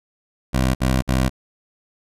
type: tone bursts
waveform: 15% pulse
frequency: 64.6 Hz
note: C2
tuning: 21 cents flat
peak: -10 dBFS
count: 3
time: 0.53-1.296 s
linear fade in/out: 20 ms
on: 220 ms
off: 53 ms
effects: resampled to 32000 Hz